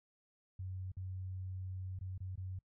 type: tone with dropouts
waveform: sine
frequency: 93.3 Hz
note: F#2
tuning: 15 cents sharp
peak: -40 dBFS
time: 0.59-2.59 s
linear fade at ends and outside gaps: 5 ms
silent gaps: 0.918-0.968 / 1.99-2.01 / 2.179-2.204 / 2.357-2.376 s
effects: noise-tail reverb RT60 0.1 s tail -26 dB re dry